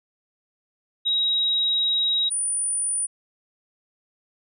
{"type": "tone pair in turn", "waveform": "sine", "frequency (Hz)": [3820, 9428], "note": ["A#7", "D9"], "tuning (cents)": [42, 6], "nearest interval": "octave + major third", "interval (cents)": 1564, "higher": "second", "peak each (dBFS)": [-19, -22], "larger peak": "first", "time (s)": [[1.05, 2.3], [2.3, 3.07]], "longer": "first", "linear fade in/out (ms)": 20, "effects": []}